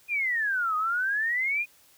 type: exponential two-way sweep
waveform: sine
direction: down then up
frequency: 2489 to 1232 to 2489 Hz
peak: -24 dBFS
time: 0.08-1.66 s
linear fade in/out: 50 ms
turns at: 0.76 s
effects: white hiss -59 dBFS RMS until 1.97 s